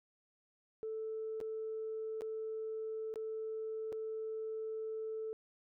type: tone with dropouts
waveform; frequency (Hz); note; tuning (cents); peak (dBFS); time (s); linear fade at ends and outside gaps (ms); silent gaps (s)
sine; 440; A4; 0; -37; 0.83-5.33; 0; 1.403-1.412 / 2.209-2.219 / 3.14-3.158 / 3.922-3.927
effects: tanh soft clip ceiling -33 dBFS